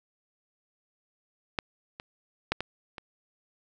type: clicks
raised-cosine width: 0.3 ms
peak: -11 / -23 / -9 / -15 / -23 dBFS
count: 5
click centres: 1.588 / 1.999 / 2.52 / 2.606 / 2.982 s
effects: none